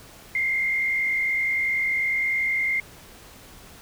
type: tone with frequency modulation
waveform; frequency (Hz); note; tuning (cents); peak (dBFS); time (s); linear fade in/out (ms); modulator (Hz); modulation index
sine; 2110; C7; +14; -21; 0.35-2.8; 2; 50.7; 0.9
effects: pink hiss -47 dBFS RMS until 3.81 s